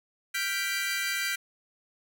sawtooth chord, G dominant seventh, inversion third, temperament equal, 1396.9 / 1568 / 1975.5 / 2349 Hz, F6 / G6 / B6 / D7, 0 / 0 / 0 / 0 cents, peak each -34 / -29 / -30 / -30 dBFS, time 0.34-1.36 s, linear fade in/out 10 ms, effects none

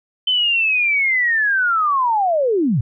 sine linear sweep, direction down, 3073 to 98 Hz, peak -14 dBFS, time 0.27-2.81 s, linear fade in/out 5 ms, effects none

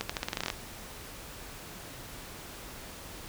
accelerating click train, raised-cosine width 0.2 ms, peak -13 dBFS, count 12, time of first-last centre 0.01-0.502 s, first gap 85 ms, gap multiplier 0.86, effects pink hiss -45 dBFS RMS until 3.28 s

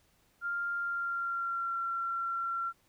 sine tone with pitch glide, 1396.9 to 1364.2 Hz, F6 to F6, 0 to -41 cents, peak -31 dBFS, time 0.41-2.73 s, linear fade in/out 50 ms, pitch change -41 cents, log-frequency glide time 0.77-1.79 s, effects pink hiss -69 dBFS RMS until 2.88 s

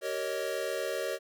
square chord, Eb dominant seventh, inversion first, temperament equal with one note detuned, 385.3 / 466.2 / 554.4 / 622.3 Hz, G4 / Bb4 / Db5 / Eb5, -30 / 0 / 0 / 0 cents, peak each -39 / -38 / -36 / -38 dBFS, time 0.01-1.19 s, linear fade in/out 50 ms, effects none

